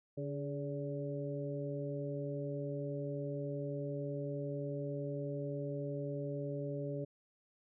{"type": "harmonic tone with a mistuned harmonic", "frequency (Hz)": 143.4, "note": "D3", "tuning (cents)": -41, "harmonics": [1, 2, 3, 4], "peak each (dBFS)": [-40, -44, -43, -43], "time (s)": [0.17, 7.05], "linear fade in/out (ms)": 10, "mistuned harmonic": 3, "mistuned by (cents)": -45, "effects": []}